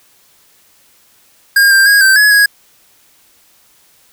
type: tone with pitch steps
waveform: square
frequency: 1616 / 1585 / 1640 / 1557 / 1689 / 1657 Hz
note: G#6 / G6 / G#6 / G6 / G#6 / G#6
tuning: -48 / +19 / -22 / -12 / +29 / -4 cents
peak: -6 dBFS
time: 1.56-2.46 s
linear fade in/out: 5 ms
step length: 150 ms
effects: white hiss -50 dBFS RMS until 4.12 s